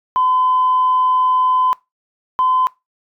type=tone pair in turn; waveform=sine; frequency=1017 / 1022.2 Hz; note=C6 / C6; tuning=-50 / -41 cents; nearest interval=unison; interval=9 cents; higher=second; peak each=-11 dBFS; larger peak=neither; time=0.16-1.73 / 2.39-2.67 s; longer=first; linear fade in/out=0 ms; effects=noise-tail reverb RT60 0.2 s tail -22 dB re dry + tanh soft clip ceiling -7 dBFS